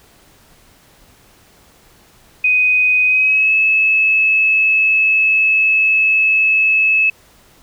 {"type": "tone with pitch glide", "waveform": "sine", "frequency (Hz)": [2500, 2596], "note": ["D#7", "E7"], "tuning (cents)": [8, -27], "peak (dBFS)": -10, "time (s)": [2.44, 7.1], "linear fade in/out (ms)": 5, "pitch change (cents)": 65, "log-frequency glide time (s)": [3.06, 3.54], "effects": ["pink hiss -49 dBFS RMS until 7.62 s"]}